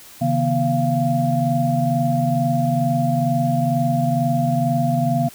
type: tone cluster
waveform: sine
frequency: 136.5 / 158.7 / 240.5 / 688 Hz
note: C#3 / D#3 / B3 / F5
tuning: -26 / +35 / -46 / -26 cents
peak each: -21 / -23 / -22 / -21 dBFS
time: 0.21-5.29 s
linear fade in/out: 10 ms
effects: white hiss -43 dBFS RMS until 5.34 s